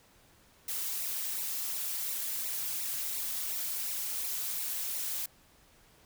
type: noise with flanger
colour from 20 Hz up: blue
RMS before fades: -35 dBFS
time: 0.68-5.26 s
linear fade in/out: 5 ms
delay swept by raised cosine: 0.61 to 5.11 ms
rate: 2.8 Hz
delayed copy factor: -0.75
effects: pink hiss -62 dBFS RMS until 6.05 s